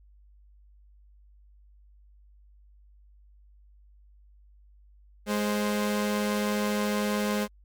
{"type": "tone pair together", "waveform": "sawtooth", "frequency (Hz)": [208.1, 523.3], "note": ["G#3", "C5"], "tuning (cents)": [4, 0], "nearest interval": "octave + major third", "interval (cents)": 1596, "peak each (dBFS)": [-22, -28], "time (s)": [5.26, 7.48], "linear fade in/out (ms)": 50, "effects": ["added 50 Hz sine -53 dBFS peak until 7.64 s", "MP3 96 kbps"]}